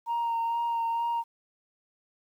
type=tone with vibrato; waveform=sine; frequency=929 Hz; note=A#5; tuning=6 cents flat; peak=-24 dBFS; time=0.06-1.24 s; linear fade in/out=50 ms; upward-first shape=sine; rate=2.2 Hz; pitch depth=18 cents each way; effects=tanh soft clip ceiling -24 dBFS + 10-bit